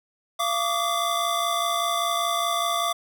square tone cluster, 685 / 1149 / 1214 / 3498 Hz, F5 / D6 / D#6 / A7, -34 / -38 / -43 / -11 cents, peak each -28 / -27 / -31 / -32 dBFS, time 0.39-2.93 s, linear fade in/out 10 ms, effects none

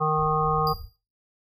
harmonic tone, 154.7 Hz, D#3, 10 cents flat, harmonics 1 / 3 / 5 / 7 / 8, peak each -27 / -27 / -27 / -27 / -27 dBFS, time 0-0.74 s, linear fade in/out 20 ms
pink low-pass noise, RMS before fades -39 dBFS, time 0.14-0.91 s, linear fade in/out 50 ms, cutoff 100 Hz, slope 96 dB/octave
square tone with exponential decay, 4811 Hz, D8, 41 cents sharp, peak -28 dBFS, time 0.67-0.96 s, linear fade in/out 1 ms, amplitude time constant 62 ms
effects noise-tail reverb RT60 0.3 s tail -17 dB re dry

